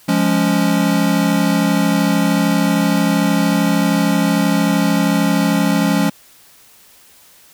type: chord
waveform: square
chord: Db major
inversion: first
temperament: equal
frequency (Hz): 174.61 / 207.7 / 277.2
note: F3 / Ab3 / Db4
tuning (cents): 0 / 0 / 0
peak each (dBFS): -18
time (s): 0.08-6.1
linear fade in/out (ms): 10
effects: white hiss -47 dBFS RMS until 7.53 s